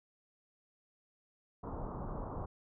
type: low-pass noise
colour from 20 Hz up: pink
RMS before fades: -41 dBFS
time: 1.63-2.46 s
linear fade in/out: 10 ms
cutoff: 1200 Hz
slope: 48 dB/octave
effects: none